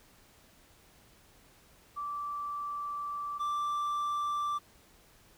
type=tone pair in turn; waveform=sine / triangle; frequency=1165 / 1173.8 Hz; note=D6 / D6; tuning=-14 / -1 cents; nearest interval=unison; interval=13 cents; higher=second; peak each=-34 / -28 dBFS; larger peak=second; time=1.96-3.39 / 3.39-4.59 s; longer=first; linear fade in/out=20 ms; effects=pink hiss -61 dBFS RMS until 5.37 s